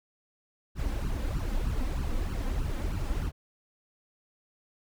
brown noise with flanger, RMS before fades -30 dBFS, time 0.75-3.32 s, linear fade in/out 50 ms, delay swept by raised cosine 0.68 to 3.88 ms, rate 3.2 Hz, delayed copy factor +0.8, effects none

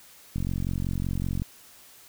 click train, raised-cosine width 5 ms, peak -17 dBFS, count 49, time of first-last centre 0.36-1.42 s, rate 45.3 Hz, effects white hiss -52 dBFS RMS until 2.08 s

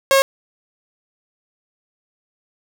sawtooth tone, 543 Hz, C#5, 36 cents flat, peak -7 dBFS, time 0.11-0.22 s, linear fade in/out 0 ms, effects none

